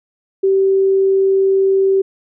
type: tone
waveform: sine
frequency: 386.8 Hz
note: G4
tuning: 23 cents flat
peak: -10 dBFS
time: 0.43-2.02 s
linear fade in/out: 10 ms
effects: none